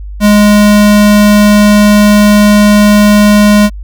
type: tone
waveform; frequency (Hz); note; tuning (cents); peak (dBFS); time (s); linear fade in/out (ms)
square; 207.7; G#3; 0; -3; 0.2-3.7; 50
effects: added 50 Hz sine -20 dBFS peak until 3.83 s